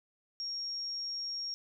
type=tone; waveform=sine; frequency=5570 Hz; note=F8; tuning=5 cents flat; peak=-35 dBFS; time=0.4-1.54 s; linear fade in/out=0 ms; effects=none